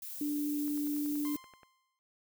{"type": "noise", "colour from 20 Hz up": "violet", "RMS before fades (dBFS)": -43, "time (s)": [0.02, 1.37], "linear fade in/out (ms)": 5}
{"type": "tone", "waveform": "sine", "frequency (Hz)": 293.7, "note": "D4", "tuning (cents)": 0, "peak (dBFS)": -31, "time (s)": [0.21, 1.36], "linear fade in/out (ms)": 2}
{"type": "click train", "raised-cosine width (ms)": 0.5, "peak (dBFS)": -40, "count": 11, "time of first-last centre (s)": [0.68, 1.632], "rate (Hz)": 10.5}
{"type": "tone with exponential decay", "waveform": "sawtooth", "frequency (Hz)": 1046.5, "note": "C6", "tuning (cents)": 0, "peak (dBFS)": -40, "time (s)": [1.25, 1.99], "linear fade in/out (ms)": 0, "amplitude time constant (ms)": 160}
{"effects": []}